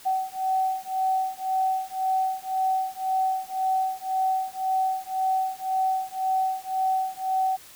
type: beating tone pair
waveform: sine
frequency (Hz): 757 / 758.9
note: F#5 / F#5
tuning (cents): +39 / +44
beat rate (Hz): 1.9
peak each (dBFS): -26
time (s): 0.05-7.57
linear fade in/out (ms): 20
effects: white hiss -48 dBFS RMS until 7.75 s